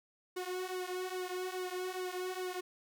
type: tone with flanger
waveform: sawtooth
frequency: 367 Hz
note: F#4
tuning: 14 cents flat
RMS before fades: -39 dBFS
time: 0.36-2.61 s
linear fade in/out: 10 ms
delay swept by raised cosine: 1.5 to 4.4 ms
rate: 2.4 Hz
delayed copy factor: -0.85
effects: none